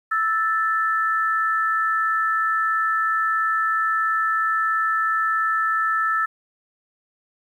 sine tone pair together, 1318.5 / 1760 Hz, E6 / A6, 0 / 0 cents, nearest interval perfect fourth, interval 500 cents, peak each -20 / -23 dBFS, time 0.11-6.26 s, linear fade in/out 10 ms, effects 9-bit

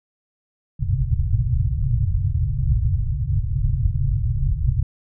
white low-pass noise, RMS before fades -20 dBFS, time 0.79-4.83 s, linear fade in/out 5 ms, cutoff 140 Hz, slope 96 dB/octave, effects none

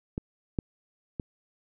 clicks, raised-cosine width 3 ms, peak -18 / -14 / -19 dBFS, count 3, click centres 0.179 / 0.588 / 1.198 s, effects none

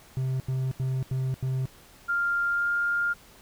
triangle tone bursts, 130.81 Hz, C3, in tune, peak -23 dBFS, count 5, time 0.17-1.656 s, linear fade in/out 0 ms, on 230 ms, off 84 ms
sine tone with pitch glide, 1396.9 to 1405.8 Hz, F6 to F6, 0 to +11 cents, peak -23 dBFS, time 2.08-3.14 s, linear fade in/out 20 ms, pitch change +11 cents, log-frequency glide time 2.47-2.7 s
effects pink hiss -53 dBFS RMS until 3.41 s

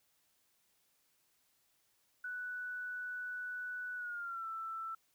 sine tone with pitch glide, 1483 to 1328.9 Hz, F#6 to E6, +4 to +14 cents, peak -39 dBFS, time 2.24-4.95 s, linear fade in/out 5 ms, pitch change -190 cents, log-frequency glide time 3.96-4.47 s, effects white hiss -75 dBFS RMS until 5.14 s

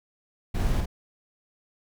brown noise with echo, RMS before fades -26 dBFS, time 0.54-0.81 s, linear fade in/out 10 ms, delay 49 ms, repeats 1, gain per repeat -2 dB, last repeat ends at 0.859 s, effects none

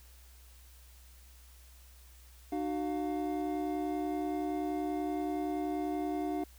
triangle tone cluster, 302.3 / 372.8 / 707 Hz, D#4 / F#4 / F5, -50 / +13 / +21 cents, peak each -32 / -36 / -36 dBFS, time 2.52-6.44 s, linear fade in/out 5 ms, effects added 62 Hz sine -54 dBFS peak until 6.58 s + white hiss -61 dBFS RMS until 6.58 s

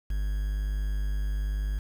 triangle tone with quantisation, 50.5 Hz, G#1, 48 cents flat, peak -24 dBFS, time 0.1-1.79 s, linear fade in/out 5 ms, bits 8, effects none

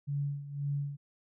sine tone with tremolo, 142.5 Hz, C#3, 48 cents sharp, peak -29 dBFS, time 0.07-0.97 s, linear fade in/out 20 ms, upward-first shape sine, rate 1.9 Hz, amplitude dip 75%, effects none

